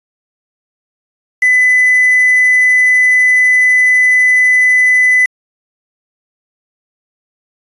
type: tone with quantisation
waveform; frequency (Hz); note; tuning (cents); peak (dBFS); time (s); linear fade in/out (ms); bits
sine; 2004; B6; +25; -6; 1.42-5.26; 5; 4
effects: resampled to 24000 Hz